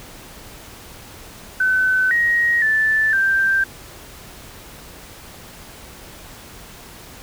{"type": "tone with pitch steps", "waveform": "sine", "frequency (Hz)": [1517, 1885, 1757, 1572], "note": ["F#6", "A#6", "A6", "G6"], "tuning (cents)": [43, 19, -3, 4], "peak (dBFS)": -14, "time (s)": [1.6, 3.64], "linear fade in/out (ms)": 5, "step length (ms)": 510, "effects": ["pink hiss -40 dBFS RMS until 7.22 s"]}